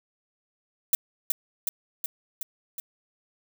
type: noise with echo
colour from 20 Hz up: violet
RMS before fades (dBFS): -20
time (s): 0.93-0.95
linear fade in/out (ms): 2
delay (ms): 370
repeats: 5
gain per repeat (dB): -3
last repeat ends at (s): 2.8
effects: none